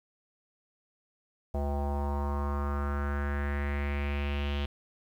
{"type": "tone with low-pass filter sweep", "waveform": "square", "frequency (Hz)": 71.5, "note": "D2", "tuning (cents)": -46, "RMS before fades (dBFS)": -31, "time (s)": [1.54, 4.66], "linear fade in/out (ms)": 5, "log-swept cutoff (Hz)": [700, 3200], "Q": 4, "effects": ["10-bit"]}